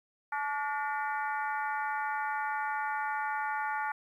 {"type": "harmonic tone with a mistuned harmonic", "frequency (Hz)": 287.6, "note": "D4", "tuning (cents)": -36, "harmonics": [3, 4, 5, 6, 7, 8], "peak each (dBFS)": [-33, -40, -36, -41, -46, -49], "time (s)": [0.32, 3.92], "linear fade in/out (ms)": 5, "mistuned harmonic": 6, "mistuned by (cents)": 80, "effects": ["11-bit"]}